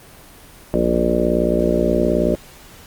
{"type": "harmonic tone with a mistuned harmonic", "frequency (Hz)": 58.8, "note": "A#1", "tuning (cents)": 16, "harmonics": [1, 3, 4, 5, 6, 7, 8, 9, 10], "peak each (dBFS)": [-25, -23, -22, -26, -21, -25, -24, -27, -21], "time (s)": [0.74, 2.35], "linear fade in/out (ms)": 0, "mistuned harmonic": 10, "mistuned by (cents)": 27, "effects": ["pink hiss -43 dBFS RMS until 2.86 s", "Opus 24 kbps"]}